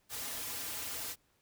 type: noise with comb filter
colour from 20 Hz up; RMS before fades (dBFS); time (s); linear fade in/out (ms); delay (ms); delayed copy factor
white; -40; 0.09-1.16; 50; 5.4; -0.75
effects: pink hiss -73 dBFS RMS until 1.41 s